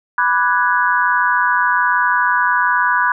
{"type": "chord", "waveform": "sine", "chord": "G# half-diminished seventh", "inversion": "first", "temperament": "equal", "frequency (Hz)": [987.8, 1174.7, 1480, 1661.2], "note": ["B5", "D6", "F#6", "G#6"], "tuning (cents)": [0, 0, 0, 0], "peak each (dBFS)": [-16, -21, -17, -19], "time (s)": [0.18, 3.12], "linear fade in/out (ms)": 2, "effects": []}